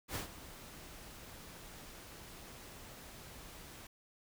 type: noise with ADSR envelope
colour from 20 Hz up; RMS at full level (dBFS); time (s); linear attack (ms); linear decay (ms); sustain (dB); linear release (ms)
pink; -38; 0.08-3.87; 72; 120; -14; 5
effects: none